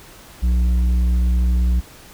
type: tone with tanh clipping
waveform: sine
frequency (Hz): 60.9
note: B1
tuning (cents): -24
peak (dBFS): -15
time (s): 0.42-1.81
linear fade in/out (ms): 20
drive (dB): 7
effects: pink hiss -43 dBFS RMS until 2.13 s